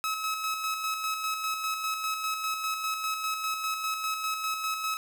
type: tone with tremolo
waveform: sawtooth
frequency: 1287 Hz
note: E6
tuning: 42 cents flat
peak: -24 dBFS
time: 0.04-4.97 s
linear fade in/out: 0 ms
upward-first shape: square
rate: 5 Hz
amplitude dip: 40%
effects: none